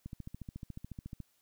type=click train; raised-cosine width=5 ms; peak=-30 dBFS; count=17; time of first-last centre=0.06-1.203 s; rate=14 Hz; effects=white hiss -73 dBFS RMS until 1.41 s